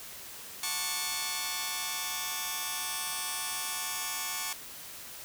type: chord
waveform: 5% pulse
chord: D major seventh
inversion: first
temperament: just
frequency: 734.2 / 881 / 1101.2 / 1174.7 Hz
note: F#5 / A5 / C#6 / D6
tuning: -14 / +2 / -12 / 0 cents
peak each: -30 / -26 / -24 / -27 dBFS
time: 0.63-4.53 s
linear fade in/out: 2 ms
effects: white hiss -45 dBFS RMS until 5.24 s